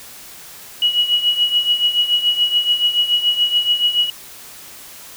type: tone with tremolo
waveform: sine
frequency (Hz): 2915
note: F#7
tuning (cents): -26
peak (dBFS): -10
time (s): 0.82-4.1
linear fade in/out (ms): 2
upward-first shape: triangle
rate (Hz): 7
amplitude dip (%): 80
effects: white hiss -38 dBFS RMS until 5.16 s